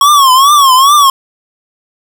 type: tone with vibrato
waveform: square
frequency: 1100 Hz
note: C#6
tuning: 14 cents flat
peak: -4 dBFS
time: 0.01-1.1 s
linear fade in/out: 2 ms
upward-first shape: triangle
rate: 2.4 Hz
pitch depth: 160 cents each way
effects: none